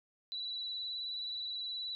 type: tone with vibrato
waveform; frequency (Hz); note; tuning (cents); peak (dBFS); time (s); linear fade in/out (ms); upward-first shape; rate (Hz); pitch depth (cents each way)
sine; 3951; B7; 0; -37; 0.32-1.95; 0; sine; 19; 26
effects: none